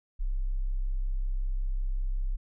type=tone; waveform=sine; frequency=32.7 Hz; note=C1; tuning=in tune; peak=-26 dBFS; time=0.19-2.37 s; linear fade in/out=20 ms; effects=none